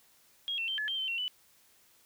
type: tone with pitch steps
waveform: sine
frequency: 3274 / 2701 / 3127 / 1714 / 3156 / 3081 / 2731 / 2985 Hz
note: G#7 / E7 / G7 / A6 / G7 / G7 / F7 / F#7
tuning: -25 / +42 / -5 / -46 / +11 / -31 / -39 / +15 cents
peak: -31 dBFS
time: 0.48-1.28 s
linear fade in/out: 0 ms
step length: 100 ms
effects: white hiss -64 dBFS RMS until 2.05 s